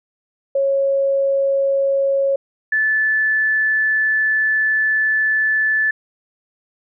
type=tone pair in turn; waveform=sine; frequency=549 / 1743 Hz; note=C#5 / A6; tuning=-17 / -17 cents; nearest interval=octave + minor sixth; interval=2000 cents; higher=second; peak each=-14 dBFS; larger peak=neither; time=0.55-2.36 / 2.72-5.91 s; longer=second; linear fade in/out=5 ms; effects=none